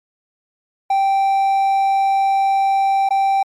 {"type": "tone with dropouts", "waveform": "triangle", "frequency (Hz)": 782, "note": "G5", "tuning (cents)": -4, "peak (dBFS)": -11, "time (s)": [0.9, 3.43], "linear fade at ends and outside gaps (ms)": 5, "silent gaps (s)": [3.09, 3.106], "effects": ["MP3 96 kbps"]}